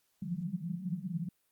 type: band-pass noise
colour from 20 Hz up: pink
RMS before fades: -37 dBFS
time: 0.22-1.29 s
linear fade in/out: 5 ms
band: 160 to 190 Hz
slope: 96 dB/octave
effects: white hiss -75 dBFS RMS until 1.51 s + Opus 48 kbps